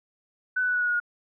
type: tone with pitch steps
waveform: sine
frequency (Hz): 1503 / 1491.8 / 1480.6 / 1469.5 / 1458.5 / 1447.6 / 1436.8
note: F#6 / F#6 / F#6 / F#6 / F#6 / F#6 / F6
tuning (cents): +27 / +14 / +1 / -12 / -25 / -38 / +49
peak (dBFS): -22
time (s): 0.56-1.001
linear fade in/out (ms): 10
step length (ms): 63
effects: none